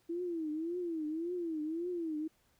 sine tone with vibrato, 330 Hz, E4, 2 cents sharp, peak -34 dBFS, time 0.09-2.28 s, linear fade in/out 10 ms, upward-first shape triangle, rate 1.8 Hz, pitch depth 170 cents each way, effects pink hiss -72 dBFS RMS until 2.59 s

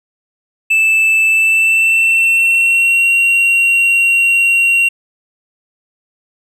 triangle tone with pitch glide, 2637 to 2749 Hz, E7 to F7, 0 to -28 cents, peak -7 dBFS, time 0.7-4.89 s, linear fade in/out 10 ms, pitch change +72 cents, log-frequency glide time 1.27-3.12 s, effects none

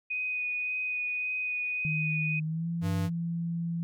sine tone with vibrato, 2489 Hz, D#7, in tune, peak -29 dBFS, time 0.1-2.4 s, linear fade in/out 10 ms, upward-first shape sine, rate 1.8 Hz, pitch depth 12 cents each way
sine tone with pitch glide, 155.56 to 168.66 Hz, D#3 to E3, 0 to +40 cents, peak -29 dBFS, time 1.85-3.83 s, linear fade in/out 0 ms, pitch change +140 cents, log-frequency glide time 2.43-2.68 s
square tone, 97 Hz, G2, 18 cents flat, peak -30 dBFS, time 2.81-3.1 s, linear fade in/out 50 ms
effects none

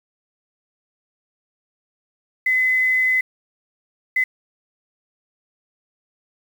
sine tone bursts at uneven times, 2028 Hz, B6, 45 cents sharp, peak -15 dBFS, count 2, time 2.46-3.21 / 4.16-4.24 s, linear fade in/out 5 ms, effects 7-bit

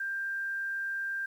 sine tone, 1587 Hz, G6, 21 cents sharp, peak -31 dBFS, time 0-1.26 s, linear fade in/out 5 ms, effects 10-bit

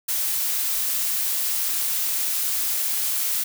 blue noise, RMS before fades -24 dBFS, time 0.08-3.44 s, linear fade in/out 10 ms, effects none

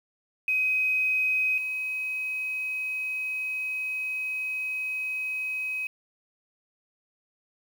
sine tone pair in turn, 2523 / 2533 Hz, D#7 / D#7, +23 / +30 cents, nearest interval unison, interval 7 cents, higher second, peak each -22 / -28 dBFS, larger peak first, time 0.48-1.58 / 1.58-5.87 s, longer second, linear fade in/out 2 ms, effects 8-bit

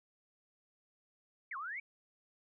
sine exponential two-way sweep, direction down then up, 2349 to 1038 to 2349 Hz, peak -39 dBFS, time 1.51-1.8 s, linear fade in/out 5 ms, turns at 1.57 s, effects none

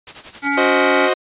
white noise with tremolo, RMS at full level -31 dBFS, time 0.07-0.7 s, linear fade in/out 0 ms, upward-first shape sine, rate 11 Hz, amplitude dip 80%
harmonic tone, 281.6 Hz, C#4, 27 cents sharp, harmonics 1 / 3 / 5 / 7 / 8, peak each -21 / -23 / -22 / -24 / -24 dBFS, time 0.42-1.1 s, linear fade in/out 50 ms
sawtooth chord, C diminished, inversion second, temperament equal with one note detuned, 368.3 / 523.3 / 622.3 Hz, Gb4 / C5 / Eb5, -8 / 0 / 0 cents, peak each -15 dBFS, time 0.57-1.14 s, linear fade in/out 10 ms
effects resampled to 8000 Hz

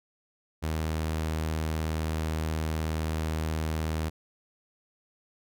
sawtooth tone, 79 Hz, D#2, 27 cents sharp, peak -24 dBFS, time 0.62-4.1 s, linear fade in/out 20 ms, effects none

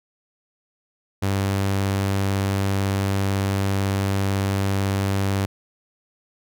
sawtooth tone, 98 Hz, G2, in tune, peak -16 dBFS, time 1.22-5.46 s, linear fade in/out 10 ms, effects none

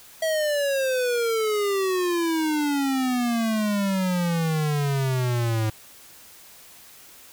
square exponential sweep, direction down, 650 to 107.8 Hz, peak -22 dBFS, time 0.22-5.7 s, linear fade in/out 5 ms, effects white hiss -48 dBFS RMS until 7.32 s

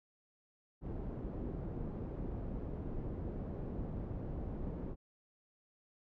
pink low-pass noise, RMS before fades -41 dBFS, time 0.81-4.96 s, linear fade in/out 50 ms, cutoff 420 Hz, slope 12 dB/octave, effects none

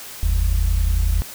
sine tone pair together, 45.77 / 76.8 Hz, F#1 / D#2, -18 / -22 cents, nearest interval major sixth, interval 896 cents, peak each -15 / -17 dBFS, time 0.23-1.22 s, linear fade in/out 0 ms, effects tanh soft clip ceiling -12 dBFS + white hiss -36 dBFS RMS until 1.34 s

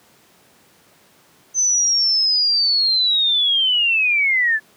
sine linear sweep, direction down, 6160 to 1707 Hz, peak -14 dBFS, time 1.54-4.6 s, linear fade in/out 50 ms, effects pink hiss -53 dBFS RMS until 4.76 s + high-pass 150 Hz 12 dB/octave

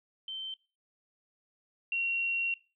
sine tone pair in turn, 3104 / 2742 Hz, G7 / F7, -18 / -32 cents, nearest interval major second, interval 214 cents, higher first, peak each -36 / -28 dBFS, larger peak second, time 0.28-0.54 / 1.92-2.54 s, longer second, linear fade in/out 2 ms, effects noise-tail reverb RT60 0.3 s tail -20 dB re dry

